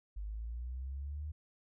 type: linear sweep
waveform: sine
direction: up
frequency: 49.42 to 77 Hz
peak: -38 dBFS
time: 0.16-1.32 s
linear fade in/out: 10 ms
effects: none